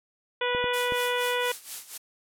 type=harmonic tone; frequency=491.1 Hz; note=B4; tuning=10 cents flat; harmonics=1 / 2 / 3 / 4 / 5 / 6 / 7; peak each=-28 / -31 / -33 / -34 / -35 / -36 / -36 dBFS; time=0.41-1.52 s; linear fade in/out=5 ms
type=clicks; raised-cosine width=2 ms; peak=-22 dBFS; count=3; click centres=0.549 / 0.642 / 0.922 s
type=noise with tremolo; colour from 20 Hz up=blue; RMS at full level=-33 dBFS; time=0.73-1.98 s; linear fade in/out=10 ms; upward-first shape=sine; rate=4.2 Hz; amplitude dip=80%
effects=low-pass 12000 Hz 12 dB/octave